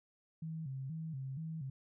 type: tone with vibrato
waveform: sine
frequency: 146.5 Hz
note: D3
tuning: 4 cents flat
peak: -39 dBFS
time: 0.42-1.7 s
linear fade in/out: 5 ms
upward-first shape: square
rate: 2.1 Hz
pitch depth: 160 cents each way
effects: none